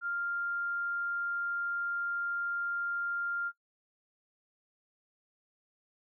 sine tone, 1396.9 Hz, F6, in tune, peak -31 dBFS, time 0.01-3.52 s, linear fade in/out 50 ms, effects noise-tail reverb RT60 0.1 s tail -19 dB re dry

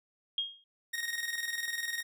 sine tone with exponential decay, 3250 Hz, G#7, 38 cents flat, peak -26 dBFS, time 0.38-0.64 s, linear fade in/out 2 ms, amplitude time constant 56 ms
sawtooth tone with tremolo, 1864.7 Hz, A#6, in tune, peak -28 dBFS, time 0.93-2.03 s, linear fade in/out 10 ms, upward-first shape square, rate 20 Hz, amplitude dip 55%
effects none

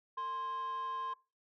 sine tone with frequency modulation, 1048 Hz, C6, 2 cents sharp, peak -33 dBFS, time 0.17-1.14 s, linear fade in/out 10 ms, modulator 592 Hz, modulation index 0.24, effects noise-tail reverb RT60 0.3 s tail -23 dB re dry + tanh soft clip ceiling -35 dBFS

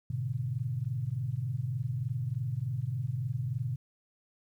sine chord, G# diminished, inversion none, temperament equal with one note detuned, 104.13 / 123.47 / 146.83 Hz, G#2 / B2 / D3, +5 / 0 / 0 cents, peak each -38 / -32 / -37 dBFS, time 0.1-3.76 s, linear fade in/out 5 ms, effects 11-bit

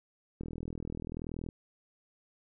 click train, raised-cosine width 3 ms, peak -26 dBFS, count 45, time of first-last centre 0.41-1.488 s, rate 40.8 Hz, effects none

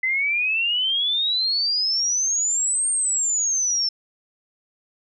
sine exponential two-way sweep, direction up then down, 2025 to 8730 to 5330 Hz, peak -19 dBFS, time 0.03-3.89 s, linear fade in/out 5 ms, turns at 2.9 s, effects none

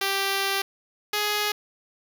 5% pulse tone pair in turn, 392 / 417.7 Hz, G4 / G#4, 0 / +10 cents, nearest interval minor second, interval 110 cents, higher second, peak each -12 dBFS, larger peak neither, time 0.01-0.62 / 1.13-1.52 s, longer first, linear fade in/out 5 ms, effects none

